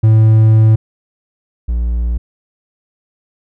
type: tone pair in turn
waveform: triangle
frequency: 110 / 58.61 Hz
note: A2 / A#1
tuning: 0 / +10 cents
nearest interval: major seventh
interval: 1090 cents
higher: first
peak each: -3 / -11 dBFS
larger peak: first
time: 0.03-0.76 / 1.68-2.18 s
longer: first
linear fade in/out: 10 ms
effects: none